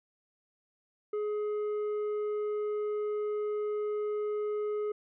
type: tone with tanh clipping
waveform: sine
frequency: 420 Hz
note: G#4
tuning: 19 cents sharp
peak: -31 dBFS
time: 1.13-4.92 s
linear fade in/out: 5 ms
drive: 6 dB
effects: none